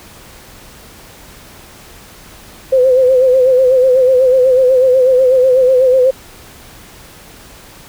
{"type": "tone with vibrato", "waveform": "sine", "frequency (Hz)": 514, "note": "C5", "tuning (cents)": -31, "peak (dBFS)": -6, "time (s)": [2.72, 6.11], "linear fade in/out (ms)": 10, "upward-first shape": "sine", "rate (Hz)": 8.1, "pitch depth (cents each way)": 58, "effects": ["pink hiss -38 dBFS RMS until 7.88 s"]}